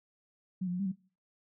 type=tone with pitch steps; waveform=sine; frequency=185.5 / 177.5 / 180.2 / 198.5 / 186.5 Hz; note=F#3 / F3 / F#3 / G3 / F#3; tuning=+5 / +28 / -45 / +22 / +14 cents; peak=-30 dBFS; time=0.61-0.92 s; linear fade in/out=10 ms; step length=62 ms; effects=noise-tail reverb RT60 0.4 s tail -21 dB re dry